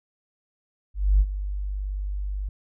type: tone with ADSR envelope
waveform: sine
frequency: 49.2 Hz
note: G1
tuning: 7 cents sharp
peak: -12 dBFS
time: 0.94-2.49 s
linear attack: 260 ms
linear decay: 50 ms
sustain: -14 dB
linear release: 4 ms
effects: tanh soft clip ceiling -9 dBFS